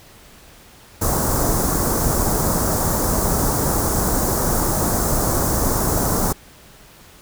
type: band-stop noise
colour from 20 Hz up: pink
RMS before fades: -19 dBFS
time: 1.01-6.33 s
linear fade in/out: 10 ms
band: 1300 to 6000 Hz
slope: 24 dB/octave
effects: pink hiss -46 dBFS RMS until 7.21 s